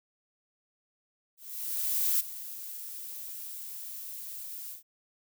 violet noise with ADSR envelope, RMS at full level -26 dBFS, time 1.37-4.83 s, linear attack 830 ms, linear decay 13 ms, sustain -15 dB, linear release 120 ms, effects none

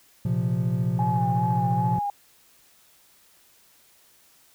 triangle chord, Bb suspended second, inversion none, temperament equal, 116.54 / 130.81 / 174.61 Hz, Bb2 / C3 / F3, 0 / 0 / 0 cents, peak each -24 dBFS, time 0.25-1.99 s, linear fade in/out 5 ms
sine tone with vibrato, 830.6 Hz, G#5, in tune, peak -24 dBFS, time 0.99-2.1 s, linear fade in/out 2 ms, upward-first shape sine, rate 2.5 Hz, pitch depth 42 cents each way
effects tanh soft clip ceiling -11 dBFS + white hiss -58 dBFS RMS until 4.54 s

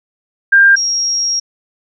sine tone pair in turn, 1596 / 5603 Hz, G6 / F8, +31 / +5 cents, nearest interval octave + minor seventh, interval 2174 cents, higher second, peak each -4 / -13 dBFS, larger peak first, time 0.52-0.76 / 0.76-1.4 s, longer second, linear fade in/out 10 ms, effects none

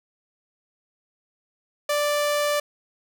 sawtooth tone, 587.3 Hz, D5, in tune, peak -17 dBFS, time 1.89-2.6 s, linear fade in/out 5 ms, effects none

